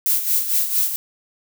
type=noise with tremolo; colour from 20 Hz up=violet; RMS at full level=-17 dBFS; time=0.06-0.96 s; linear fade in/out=0 ms; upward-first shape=sine; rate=4.4 Hz; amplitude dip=65%; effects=none